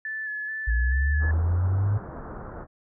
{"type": "tone with vibrato", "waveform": "sine", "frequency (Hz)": 1732, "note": "A6", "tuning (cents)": -28, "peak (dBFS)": -29, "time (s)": [0.05, 1.31], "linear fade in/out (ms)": 2, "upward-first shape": "square", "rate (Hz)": 2.3, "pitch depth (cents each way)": 20}
{"type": "linear sweep", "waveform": "sine", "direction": "up", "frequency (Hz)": [55.3, 104], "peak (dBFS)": -20, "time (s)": [0.67, 1.98], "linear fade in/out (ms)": 10}
{"type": "low-pass noise", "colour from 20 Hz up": "pink", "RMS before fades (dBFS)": -38, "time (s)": [1.19, 2.67], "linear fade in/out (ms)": 50, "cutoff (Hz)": 1500, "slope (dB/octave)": 48}
{"effects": []}